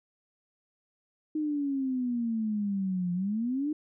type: exponential two-way sweep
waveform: sine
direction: down then up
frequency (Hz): 311.1 to 174.5 to 311.1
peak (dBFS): -27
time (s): 1.35-3.73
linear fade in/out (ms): 5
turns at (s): 3.13
effects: none